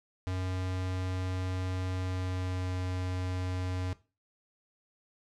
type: tone with pitch glide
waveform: square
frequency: 92.5 to 91.75 Hz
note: F#2 to F#2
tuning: 0 to -14 cents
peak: -32 dBFS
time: 0.27-3.93 s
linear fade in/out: 0 ms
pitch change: -14 cents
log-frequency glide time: 1.96-2.76 s
effects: noise-tail reverb RT60 0.3 s tail -17 dB re dry + low-pass 7000 Hz 12 dB/octave